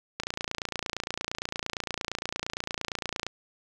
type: click train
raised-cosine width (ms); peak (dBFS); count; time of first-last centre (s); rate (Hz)
0.2; -13; 89; 0.2-3.266; 28.7
effects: none